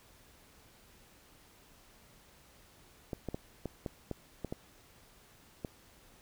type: clicks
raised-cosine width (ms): 2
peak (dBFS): -23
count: 9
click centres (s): 3.132 / 3.287 / 3.345 / 3.657 / 3.862 / 4.113 / 4.447 / 4.525 / 5.648
effects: pink hiss -61 dBFS RMS until 6.21 s